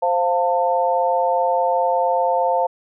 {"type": "chord", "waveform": "sine", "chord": "F major", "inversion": "second", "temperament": "equal with one note detuned", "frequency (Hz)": [523.3, 698.5, 894.3], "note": ["C5", "F5", "A5"], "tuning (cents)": [0, 0, 28], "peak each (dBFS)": -20, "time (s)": [0.02, 2.67], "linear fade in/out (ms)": 10, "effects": []}